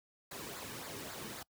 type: noise with flanger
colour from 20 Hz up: pink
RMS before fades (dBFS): -45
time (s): 0.31-1.43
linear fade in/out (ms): 5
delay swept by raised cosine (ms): 0.33 to 1.53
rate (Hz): 3.7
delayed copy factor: -0.55
effects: noise-tail reverb RT60 0.1 s tail -24 dB re dry + high-pass 80 Hz 12 dB/octave